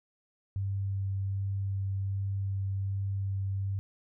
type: tone with vibrato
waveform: sine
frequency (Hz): 97.8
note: G2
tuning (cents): -4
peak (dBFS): -29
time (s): 0.56-3.79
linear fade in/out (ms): 0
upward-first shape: sine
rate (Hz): 1.3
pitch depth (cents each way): 9
effects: none